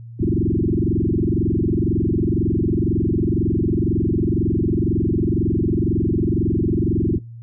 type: tone with frequency modulation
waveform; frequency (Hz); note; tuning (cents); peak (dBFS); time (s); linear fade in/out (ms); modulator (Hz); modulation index
sine; 214; A3; -48; -16; 0.19-7.19; 20; 22; 6.8
effects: noise-tail reverb RT60 0.2 s tail -20 dB re dry + added 116 Hz sine -34 dBFS peak until 7.42 s